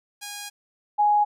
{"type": "tone pair in turn", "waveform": ["5% pulse", "sine"], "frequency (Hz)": [820, 832.4], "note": ["G#5", "G#5"], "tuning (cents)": [-22, 4], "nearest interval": "unison", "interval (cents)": 26, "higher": "second", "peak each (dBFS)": [-22, -16], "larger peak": "second", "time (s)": [[0.21, 0.5], [0.98, 1.25]], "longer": "first", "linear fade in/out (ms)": 20, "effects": []}